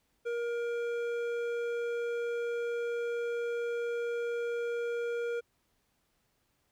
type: tone with hard clipping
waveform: sine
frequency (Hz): 472.2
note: A#4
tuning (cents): +22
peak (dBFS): -33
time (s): 0.25-5.41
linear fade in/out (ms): 20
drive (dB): 10
effects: pink hiss -75 dBFS RMS until 6.71 s